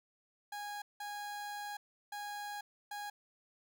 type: tone bursts at uneven times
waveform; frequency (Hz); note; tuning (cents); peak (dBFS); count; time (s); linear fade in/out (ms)
30% pulse; 824; G#5; -14; -38; 4; 0.52-0.82 / 1-1.77 / 2.12-2.61 / 2.91-3.1; 5
effects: none